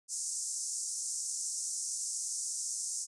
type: band-pass noise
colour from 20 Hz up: white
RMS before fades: -37 dBFS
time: 0.08-3.07 s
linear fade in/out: 50 ms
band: 5600 to 9200 Hz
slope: 48 dB/octave
effects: resampled to 24000 Hz